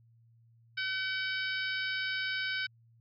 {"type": "harmonic tone with a mistuned harmonic", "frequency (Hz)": 760, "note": "F#5", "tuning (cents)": 46, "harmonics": [2, 3, 4, 5, 6, 7], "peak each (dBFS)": [-34, -38, -40, -42, -44, -45], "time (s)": [0.77, 2.67], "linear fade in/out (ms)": 10, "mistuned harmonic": 7, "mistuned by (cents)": -61, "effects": ["added 115 Hz sine -60 dBFS peak until 3 s"]}